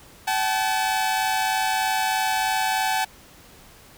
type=tone pair together; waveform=sawtooth; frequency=761.8 / 865 Hz; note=G5 / A5; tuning=-50 / -30 cents; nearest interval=major second; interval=220 cents; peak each=-20 dBFS; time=0.27-3.05 s; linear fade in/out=10 ms; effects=pink hiss -49 dBFS RMS until 3.97 s